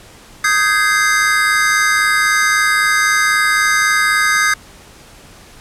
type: chord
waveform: square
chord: Ab major seventh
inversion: second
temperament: just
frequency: 1245.9 / 1557.4 / 1661.2 / 2077 Hz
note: Eb6 / G6 / Ab6 / C7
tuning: +2 / -12 / 0 / -13 cents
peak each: -18 dBFS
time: 0.44-4.54 s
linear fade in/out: 5 ms
effects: pink hiss -41 dBFS RMS until 5.6 s + low-pass 11000 Hz 12 dB/octave